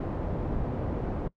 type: low-pass noise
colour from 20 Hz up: pink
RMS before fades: -31 dBFS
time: 0-1.28 s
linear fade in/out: 5 ms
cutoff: 620 Hz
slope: 12 dB/octave
effects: noise-tail reverb RT60 0.1 s tail -20 dB re dry